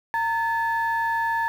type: tone pair together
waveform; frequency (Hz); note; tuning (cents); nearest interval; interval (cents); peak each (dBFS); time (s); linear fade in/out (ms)
sine; 918 / 1731; A#5 / A6; -27 / -29; major seventh; 1098; -22 / -25; 0.14-1.48; 0
effects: tanh soft clip ceiling -15 dBFS + 8-bit